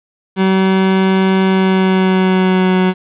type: tone with pitch glide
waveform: 30% pulse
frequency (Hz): 190.1 to 185.22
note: F#3 to F#3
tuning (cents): +47 to +2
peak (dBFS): -7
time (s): 0.36-2.94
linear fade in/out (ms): 50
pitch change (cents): -45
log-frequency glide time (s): 1.43-2.76
effects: resampled to 8000 Hz + 7-bit